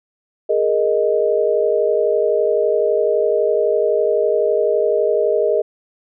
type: chord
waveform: sine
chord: Ab suspended second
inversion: none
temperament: just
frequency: 415.3 / 467.2 / 623 Hz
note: Ab4 / Bb4 / Eb5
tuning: 0 / +4 / +2 cents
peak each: -18 dBFS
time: 0.49-5.62 s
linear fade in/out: 10 ms
effects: none